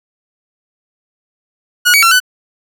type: tone with pitch steps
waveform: sawtooth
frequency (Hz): 1453 / 2262 / 1356 / 1498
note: F#6 / C#7 / E6 / F#6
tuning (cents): -32 / +34 / +49 / +21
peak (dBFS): -3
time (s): 1.85-2.202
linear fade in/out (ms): 20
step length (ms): 88
effects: none